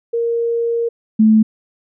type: tone pair in turn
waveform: sine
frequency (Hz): 466.2 / 218.1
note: A#4 / A3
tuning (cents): 0 / -15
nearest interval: octave + minor second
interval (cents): 1315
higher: first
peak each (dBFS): -15 / -7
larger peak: second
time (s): 0.13-0.89 / 1.19-1.43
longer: first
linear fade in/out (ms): 10
effects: none